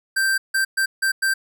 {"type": "tone bursts at uneven times", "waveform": "square", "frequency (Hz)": 1568, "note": "G6", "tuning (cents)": 0, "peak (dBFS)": -18, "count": 5, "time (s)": [[0.16, 0.38], [0.54, 0.65], [0.77, 0.86], [1.02, 1.12], [1.22, 1.34]], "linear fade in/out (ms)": 10, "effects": []}